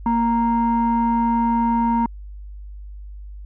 sine tone pair together, 232.7 / 931.5 Hz, A#3 / A#5, -3 / -2 cents, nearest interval 2 octaves, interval 2401 cents, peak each -17 / -18 dBFS, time 0.06-2.06 s, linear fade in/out 2 ms, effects tanh soft clip ceiling -11 dBFS + added 50 Hz sine -33 dBFS peak until 3.45 s

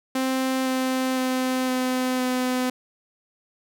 sawtooth tone with pitch steps, 261.6 / 259.5 / 257.4 / 255.3 / 253.3 Hz, C4 / C4 / C4 / C4 / B3, 0 / -14 / -28 / -42 / +44 cents, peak -18 dBFS, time 0.15-2.7 s, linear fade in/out 5 ms, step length 510 ms, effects none

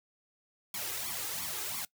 white noise with flanger, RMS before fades -37 dBFS, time 0.74-1.85 s, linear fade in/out 2 ms, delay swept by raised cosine 0.88 to 2.48 ms, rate 2.9 Hz, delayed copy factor +0.85, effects noise-tail reverb RT60 0.1 s tail -21 dB re dry + high-pass 80 Hz 12 dB/octave

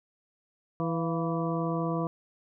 harmonic tone with a mistuned harmonic, 164.9 Hz, E3, 1 cent sharp, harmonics 1 / 2 / 3 / 4 / 6 / 7, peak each -30 / -33 / -35 / -36 / -38 / -38 dBFS, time 0.8-2.07 s, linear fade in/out 0 ms, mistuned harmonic 4, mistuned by +61 cents, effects none

